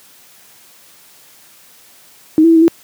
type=tone with pitch steps; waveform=sine; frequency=313.7 / 331.2 / 329.1 / 322.3 / 333.9 Hz; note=D#4 / E4 / E4 / E4 / E4; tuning=+14 / +8 / -3 / -39 / +22 cents; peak=-5 dBFS; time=2.38-2.68 s; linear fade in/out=0 ms; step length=60 ms; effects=white hiss -45 dBFS RMS until 2.83 s + high-pass 100 Hz 12 dB/octave